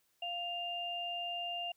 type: tone pair together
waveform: sine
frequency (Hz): 700 / 2800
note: F5 / F7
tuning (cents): +4 / +4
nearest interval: 2 octaves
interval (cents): 2400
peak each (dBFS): -40 / -38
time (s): 0.22-1.72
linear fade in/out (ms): 5
effects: white hiss -75 dBFS RMS until 1.76 s